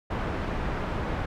pink low-pass noise, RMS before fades -30 dBFS, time 0.1-1.26 s, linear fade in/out 10 ms, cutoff 1600 Hz, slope 12 dB/octave, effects none

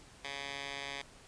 10% pulse tone with band-pass filter, 139.8 Hz, C#3, 15 cents sharp, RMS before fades -42 dBFS, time 0.24-1.02 s, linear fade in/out 5 ms, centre 2900 Hz, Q 1.2, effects pink hiss -57 dBFS RMS until 1.27 s + resampled to 22050 Hz

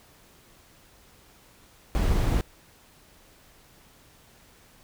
brown noise, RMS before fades -23 dBFS, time 1.95-2.41 s, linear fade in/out 0 ms, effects pink hiss -56 dBFS RMS until 4.83 s

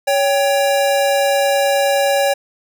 square tone pair together, 560 / 789.9 Hz, C#5 / G5, +18 / +13 cents, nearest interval tritone, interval 595 cents, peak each -15 / -19 dBFS, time 0.07-2.34 s, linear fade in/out 10 ms, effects none

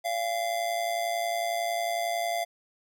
square tone with amplitude modulation, 687 Hz, F5, 29 cents flat, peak -25 dBFS, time 0.04-2.45 s, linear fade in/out 20 ms, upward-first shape sine, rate 111 Hz, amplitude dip 60%, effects none

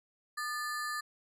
square ring-modulated tone, 1480 Hz, F#6, in tune, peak -32 dBFS, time 0.37-1.01 s, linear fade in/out 10 ms, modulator 269 Hz, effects resampled to 32000 Hz

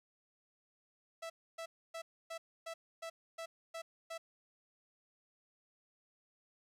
sawtooth tone bursts, 659.3 Hz, E5, in tune, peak -38 dBFS, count 9, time 1.22-4.18 s, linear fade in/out 10 ms, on 80 ms, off 280 ms, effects low-pass 10000 Hz 12 dB/octave + 12-bit

